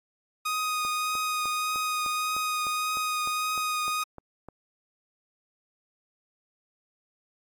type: tone with vibrato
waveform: sawtooth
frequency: 1244.5 Hz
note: D#6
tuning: in tune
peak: -23 dBFS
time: 0.45-4.04 s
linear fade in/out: 10 ms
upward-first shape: triangle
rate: 1.7 Hz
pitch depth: 15 cents each way
type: click train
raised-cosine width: 1 ms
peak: -28 dBFS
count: 13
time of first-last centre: 0.85-4.486 s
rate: 3.3 Hz
effects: AAC 64 kbps